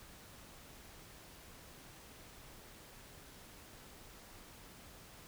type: silence
effects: pink hiss -56 dBFS RMS until 5.27 s